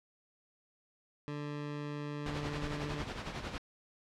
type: tone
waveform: 20% pulse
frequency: 146.83 Hz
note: D3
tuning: in tune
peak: -33 dBFS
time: 1.28-3.02 s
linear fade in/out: 0 ms
type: noise with tremolo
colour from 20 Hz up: pink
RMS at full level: -38 dBFS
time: 2.26-3.58 s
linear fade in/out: 0 ms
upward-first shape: sine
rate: 11 Hz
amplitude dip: 55%
effects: low-pass 4000 Hz 12 dB/octave